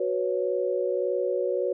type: chord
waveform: sine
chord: F# suspended fourth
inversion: none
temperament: just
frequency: 370 / 493.3 / 555 Hz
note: F#4 / B4 / C#5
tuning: 0 / -2 / +2 cents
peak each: -28 dBFS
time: 0-1.73 s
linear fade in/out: 5 ms
effects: none